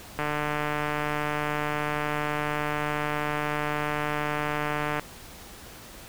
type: click train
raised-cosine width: 0.5 ms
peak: -13 dBFS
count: 717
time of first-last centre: 0.19-4.995 s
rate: 149 Hz
effects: pink hiss -45 dBFS RMS until 6.08 s